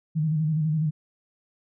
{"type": "tone with vibrato", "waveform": "sine", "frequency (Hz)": 155.56, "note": "D#3", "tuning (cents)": 0, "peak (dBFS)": -21, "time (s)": [0.15, 0.91], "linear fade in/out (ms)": 20, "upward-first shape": "square", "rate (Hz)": 12, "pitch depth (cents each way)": 50, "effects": []}